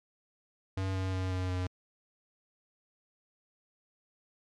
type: tone with pitch steps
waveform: square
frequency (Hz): 95.3 / 94.26 / 93.23 / 92.21 / 91.21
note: G2 / F#2 / F#2 / F#2 / F#2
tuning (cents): -48 / +33 / +14 / -5 / -24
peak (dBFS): -31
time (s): 0.77-1.67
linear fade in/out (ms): 5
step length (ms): 180
effects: low-pass 6000 Hz 12 dB/octave + MP3 96 kbps